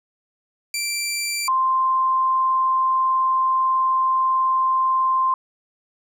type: tone pair in turn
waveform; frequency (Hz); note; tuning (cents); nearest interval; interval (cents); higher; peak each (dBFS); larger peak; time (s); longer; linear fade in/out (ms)
15% pulse / sine; 2349 / 1046.4; D7 / C6; 0 / 0; octave + major second; 1400; first; -16; neither; 0.74-1.48 / 1.48-5.34; second; 2
effects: none